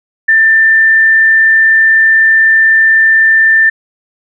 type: tone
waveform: sine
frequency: 1784 Hz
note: A6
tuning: 23 cents sharp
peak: -4 dBFS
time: 0.28-3.7 s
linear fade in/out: 10 ms
effects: none